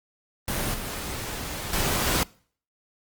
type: noise with level steps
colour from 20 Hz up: pink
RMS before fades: -27 / -33 / -25 / -23 dBFS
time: 0.48-2.23 s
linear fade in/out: 0 ms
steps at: 0.74 / 1.73 / 2.07 s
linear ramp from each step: 2 ms
effects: noise-tail reverb RT60 0.5 s tail -24 dB re dry + Opus 24 kbps

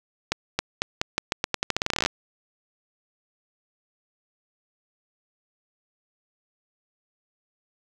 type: accelerating click train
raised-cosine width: 0.2 ms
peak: -5 dBFS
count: 22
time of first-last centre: 0.32-2.061 s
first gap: 270 ms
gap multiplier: 0.85
effects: 7-bit

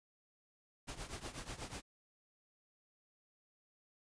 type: noise with tremolo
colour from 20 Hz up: pink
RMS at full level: -43 dBFS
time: 0.87-1.82 s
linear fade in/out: 20 ms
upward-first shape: triangle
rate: 8.2 Hz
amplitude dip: 85%
effects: resampled to 22050 Hz

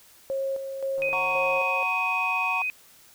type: tone with tremolo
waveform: sine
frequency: 541 Hz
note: C#5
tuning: 42 cents flat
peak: -25 dBFS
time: 0.3-1.83 s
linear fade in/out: 0 ms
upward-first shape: square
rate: 1.9 Hz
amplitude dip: 50%
type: click train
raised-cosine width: 1 ms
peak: -35 dBFS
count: 94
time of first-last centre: 0.98-1.584 s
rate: 154 Hz
type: tone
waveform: sine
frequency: 2506 Hz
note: D#7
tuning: 12 cents sharp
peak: -25 dBFS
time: 1.02-2.7 s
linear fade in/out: 0 ms
type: chord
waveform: triangle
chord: F# major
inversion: none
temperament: just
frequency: 740 / 925 / 1110 Hz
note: F#5 / A#5 / C#6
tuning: 0 / -14 / +2 cents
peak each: -30 / -29 / -29 dBFS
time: 1.13-2.62 s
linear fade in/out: 0 ms
effects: white hiss -54 dBFS RMS until 3.14 s

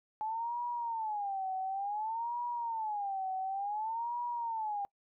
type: tone with vibrato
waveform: sine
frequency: 853 Hz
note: G#5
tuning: 46 cents sharp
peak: -33 dBFS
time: 0.21-4.85 s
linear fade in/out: 0 ms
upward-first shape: sine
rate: 0.56 Hz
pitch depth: 210 cents each way
effects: noise-tail reverb RT60 0.1 s tail -25 dB re dry

